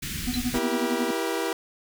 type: band-stop noise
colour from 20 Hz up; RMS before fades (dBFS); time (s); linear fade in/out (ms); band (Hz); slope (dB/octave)
pink; -32; 0.02-0.59; 10; 280 to 1700; 24
type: tone with tremolo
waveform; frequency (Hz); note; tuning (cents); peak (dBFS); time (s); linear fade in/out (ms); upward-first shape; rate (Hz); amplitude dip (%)
triangle; 246.9; B3; 0; -21; 0.27-1.11; 5; sine; 11; 95
type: tone with exponential decay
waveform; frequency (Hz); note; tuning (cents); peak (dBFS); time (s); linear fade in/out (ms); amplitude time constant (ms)
sine; 4048; B7; +42; -27; 0.34-0.46; 0; 24
type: chord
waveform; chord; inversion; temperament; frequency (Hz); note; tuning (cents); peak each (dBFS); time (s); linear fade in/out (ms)
sawtooth; E diminished; none; equal with one note detuned; 329.6 / 392 / 477.9; E4 / G4 / Bb4; 0 / 0 / +43; -26; 0.54-1.53; 2
effects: none